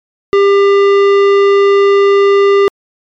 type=tone with tanh clipping; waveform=sine; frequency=398.8 Hz; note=G4; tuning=30 cents sharp; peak=-7 dBFS; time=0.33-2.68 s; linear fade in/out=0 ms; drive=15 dB; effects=MP3 96 kbps